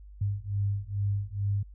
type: beating tone pair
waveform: sine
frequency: 99.5 / 101.8 Hz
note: G2 / G#2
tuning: +26 / -34 cents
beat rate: 2.3 Hz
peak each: -30 dBFS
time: 0.21-1.63 s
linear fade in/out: 5 ms
effects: added 50 Hz sine -45 dBFS peak until 1.74 s